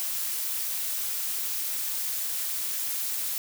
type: noise with amplitude modulation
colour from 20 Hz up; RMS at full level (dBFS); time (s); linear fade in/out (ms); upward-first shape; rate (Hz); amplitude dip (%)
blue; -28; 0-3.38; 0; sine; 294; 50
effects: none